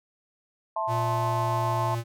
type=chord; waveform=sine; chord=A minor; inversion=second; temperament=just; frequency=660 / 880 / 1056 Hz; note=E5 / A5 / C6; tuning=+2 / 0 / +16 cents; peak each=-31 / -29 / -30 dBFS; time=0.76-1.95 s; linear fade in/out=5 ms
type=tone; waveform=square; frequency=116.54 Hz; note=A#2; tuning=in tune; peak=-28 dBFS; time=0.87-2.04 s; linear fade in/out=50 ms
effects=none

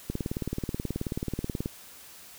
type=click train; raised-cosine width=3 ms; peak=-17 dBFS; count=30; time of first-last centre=0.1-1.659 s; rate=18.6 Hz; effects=white hiss -49 dBFS RMS until 2.38 s

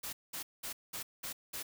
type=noise bursts; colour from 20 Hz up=white; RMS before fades=-41 dBFS; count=6; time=0.03-1.63 s; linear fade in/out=10 ms; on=100 ms; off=200 ms; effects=none

